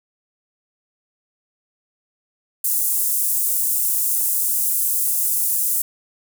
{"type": "high-pass noise", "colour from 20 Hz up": "pink", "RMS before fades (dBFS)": -20, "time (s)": [2.64, 5.82], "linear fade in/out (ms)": 5, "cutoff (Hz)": 9000, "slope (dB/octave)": 24, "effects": []}